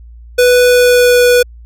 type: tone with pitch glide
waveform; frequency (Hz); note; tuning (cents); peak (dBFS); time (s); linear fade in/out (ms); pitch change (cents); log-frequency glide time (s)
square; 493.9 to 489.9; B4 to B4; 0 to -14; -6; 0.38-1.43; 10; -14; 0.63-1.22
effects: added 58 Hz sine -32 dBFS peak until 1.65 s